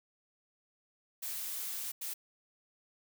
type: noise bursts at uneven times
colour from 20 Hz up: blue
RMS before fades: -39 dBFS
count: 2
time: 1.22-1.92 / 2.01-2.14 s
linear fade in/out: 10 ms
effects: none